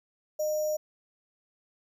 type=tone with sample-and-hold; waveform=sine; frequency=611 Hz; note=D#5; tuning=32 cents flat; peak=-26 dBFS; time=0.39-0.77 s; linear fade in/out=10 ms; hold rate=6300 Hz; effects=none